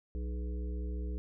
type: harmonic tone with a mistuned harmonic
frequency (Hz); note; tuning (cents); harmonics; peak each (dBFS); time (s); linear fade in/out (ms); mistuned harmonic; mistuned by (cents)
61.74; B1; 0; 1 / 3 / 5 / 7 / 8; -34 / -47 / -48 / -49 / -55; 0.15-1.18; 0; 7; -52
effects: none